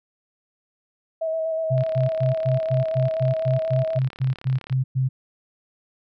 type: tone with vibrato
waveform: sine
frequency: 644 Hz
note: E5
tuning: 41 cents flat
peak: -22 dBFS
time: 1.21-3.99 s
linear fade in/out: 10 ms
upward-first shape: square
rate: 8.2 Hz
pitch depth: 17 cents each way
type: tone bursts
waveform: sine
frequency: 130.81 Hz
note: C3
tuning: in tune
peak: -18 dBFS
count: 14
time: 1.7-5.09 s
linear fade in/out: 20 ms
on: 140 ms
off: 110 ms
type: click train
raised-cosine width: 0.3 ms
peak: -24 dBFS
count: 105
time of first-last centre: 1.78-4.726 s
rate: 35.3 Hz
effects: none